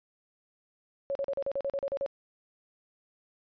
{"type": "tone bursts", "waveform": "sine", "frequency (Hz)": 554.4, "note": "C#5", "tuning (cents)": 0, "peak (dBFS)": -28, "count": 11, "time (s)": [1.1, 2.062], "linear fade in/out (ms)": 0, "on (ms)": 52, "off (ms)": 39, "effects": ["resampled to 11025 Hz"]}